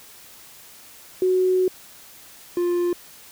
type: tone pair in turn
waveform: sine / triangle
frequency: 370 / 350.8 Hz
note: F#4 / F4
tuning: 0 / +8 cents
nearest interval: minor second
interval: 92 cents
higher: first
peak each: -16 / -17 dBFS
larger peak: first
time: 1.22-1.68 / 2.57-2.93 s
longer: first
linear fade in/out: 2 ms
effects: white hiss -46 dBFS RMS until 3.31 s